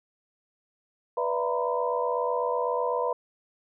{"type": "tone cluster", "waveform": "sine", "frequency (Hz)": [490.9, 587, 669, 942, 1010], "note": ["B4", "D5", "E5", "A#5", "B5"], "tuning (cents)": [-10, -1, 25, 18, 39], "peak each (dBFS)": [-28, -33, -33, -32, -31], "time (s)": [1.17, 3.13], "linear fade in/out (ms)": 5, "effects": []}